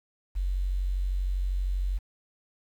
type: tone with quantisation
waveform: sine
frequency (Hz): 46.33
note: F#1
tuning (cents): +3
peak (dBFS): -25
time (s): 0.35-1.99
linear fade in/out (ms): 20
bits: 9
effects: none